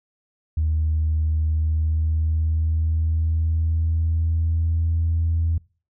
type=tone with pitch glide; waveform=sine; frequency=78.2 to 82.37 Hz; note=D#2 to E2; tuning=+9 to -1 cents; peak=-17 dBFS; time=0.57-5.58 s; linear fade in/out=5 ms; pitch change=+90 cents; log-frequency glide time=1.4-4.91 s; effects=noise-tail reverb RT60 0.4 s tail -25 dB re dry + tanh soft clip ceiling -14 dBFS